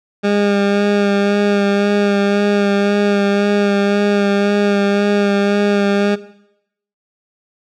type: tone with vibrato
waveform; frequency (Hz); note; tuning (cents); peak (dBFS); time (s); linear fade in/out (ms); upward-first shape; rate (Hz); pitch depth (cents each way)
20% pulse; 202.5; G#3; -43; -8; 0.23-6.16; 20; sine; 1.9; 18
effects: noise-tail reverb RT60 0.8 s tail -17 dB re dry + low-pass 4000 Hz 12 dB/octave